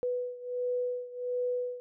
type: beating tone pair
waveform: sine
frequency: 493.9 / 495.3 Hz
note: B4 / B4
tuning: 0 / +5 cents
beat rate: 1.4 Hz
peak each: -32 / -35 dBFS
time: 0.03-1.8 s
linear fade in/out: 0 ms
effects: none